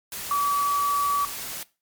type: tone in noise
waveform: sine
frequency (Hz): 1145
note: D6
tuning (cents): -44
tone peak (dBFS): -20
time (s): 0.31-1.25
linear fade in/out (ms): 2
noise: white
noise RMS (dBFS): -34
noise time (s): 0.12-1.63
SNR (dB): +11
effects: noise-tail reverb RT60 0.3 s tail -20 dB re dry + MP3 96 kbps